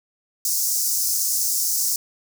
pink high-pass noise, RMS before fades -22 dBFS, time 0.45-1.96 s, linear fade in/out 2 ms, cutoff 5200 Hz, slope 48 dB/octave, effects none

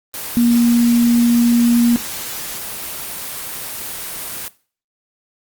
sine tone in noise, 237 Hz, A#3, 29 cents sharp, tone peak -10 dBFS, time 0.37-1.96 s, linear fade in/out 0 ms, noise white, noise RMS -27 dBFS, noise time 0.14-4.48 s, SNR +14 dB, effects noise-tail reverb RT60 0.4 s tail -19 dB re dry + Opus 24 kbps

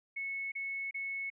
sine tone bursts, 2200 Hz, C#7, 14 cents flat, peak -35 dBFS, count 3, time 0.16-1.302 s, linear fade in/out 10 ms, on 360 ms, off 31 ms, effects none

